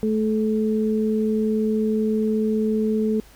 sine tone pair together, 217.6 / 432.6 Hz, A3 / A4, -19 / -29 cents, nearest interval octave, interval 1190 cents, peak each -20 / -23 dBFS, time 0.03-3.2 s, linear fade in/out 0 ms, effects added 50 Hz sine -49 dBFS peak until 3.35 s + pink hiss -51 dBFS RMS until 3.35 s

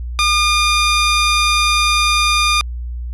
15% pulse tone, 1210 Hz, D#6, 49 cents flat, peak -6 dBFS, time 0.19-2.61 s, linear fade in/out 0 ms, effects added 60 Hz sine -22 dBFS peak until 3.13 s + resampled to 24000 Hz

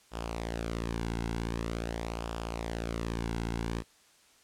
sawtooth tone with flanger, 57 Hz, A#1, 38 cents flat, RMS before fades -35 dBFS, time 0.11-3.84 s, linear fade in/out 50 ms, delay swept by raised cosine 0.48 to 1.68 ms, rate 0.45 Hz, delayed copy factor -0.6, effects white hiss -62 dBFS RMS until 4.43 s + low-pass 9000 Hz 12 dB/octave

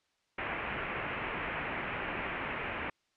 white low-pass noise, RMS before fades -37 dBFS, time 0.38-2.9 s, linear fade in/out 5 ms, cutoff 2600 Hz, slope 48 dB/octave, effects white hiss -75 dBFS RMS until 3.16 s + low-pass 5000 Hz 12 dB/octave

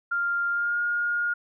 sine tone with pitch glide, 1396.9 to 1424.6 Hz, F6 to F6, 0 to +34 cents, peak -23 dBFS, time 0.11-1.34 s, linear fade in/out 10 ms, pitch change +34 cents, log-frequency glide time 0.5-0.79 s, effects none

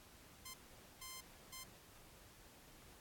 5% pulse tone bursts at uneven times, 1043 Hz, C6, 6 cents flat, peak -37 dBFS, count 3, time 0.45-0.54 / 1.01-1.21 / 1.52-1.64 s, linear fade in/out 10 ms, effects pink hiss -62 dBFS RMS until 3 s + AAC 64 kbps

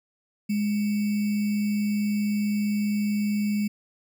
sine tone with sample-and-hold, 207.7 Hz, G#3, in tune, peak -22 dBFS, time 0.49-3.68 s, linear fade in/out 10 ms, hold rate 2450 Hz, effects none

